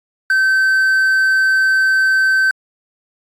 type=tone; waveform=triangle; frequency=1544 Hz; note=G6; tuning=27 cents flat; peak=-9 dBFS; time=0.3-2.51 s; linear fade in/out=2 ms; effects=AAC 64 kbps